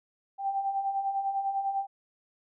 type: beating tone pair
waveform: sine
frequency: 777 / 787 Hz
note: G5 / G5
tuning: -16 / +7 cents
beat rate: 10 Hz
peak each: -36 / -28 dBFS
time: 0.38-1.87 s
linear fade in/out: 50 ms
effects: none